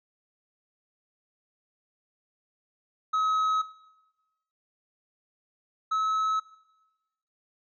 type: tone pair in turn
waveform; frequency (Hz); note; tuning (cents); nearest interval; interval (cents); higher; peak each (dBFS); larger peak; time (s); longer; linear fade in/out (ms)
triangle; 1278 / 1292.1; D#6 / E6; +46 / -35; unison; 19; second; -21 / -22; first; 3.13-3.62 / 5.91-6.4; neither; 10
effects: noise-tail reverb RT60 1.0 s tail -18 dB re dry + resampled to 16000 Hz